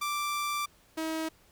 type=tone pair in turn; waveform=sawtooth; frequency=1174.7 / 319.5 Hz; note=D6 / D#4; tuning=0 / +46 cents; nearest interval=octave + major seventh; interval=2254 cents; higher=first; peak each=-26 / -27 dBFS; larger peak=first; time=0.01-0.66 / 0.97-1.29 s; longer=first; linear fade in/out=10 ms; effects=pink hiss -62 dBFS RMS until 1.51 s